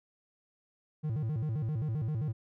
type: tone with vibrato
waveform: triangle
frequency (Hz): 130.7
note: C3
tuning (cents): -1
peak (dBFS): -28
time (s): 1.03-2.33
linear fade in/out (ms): 20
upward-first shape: square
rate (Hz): 7.6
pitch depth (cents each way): 280
effects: none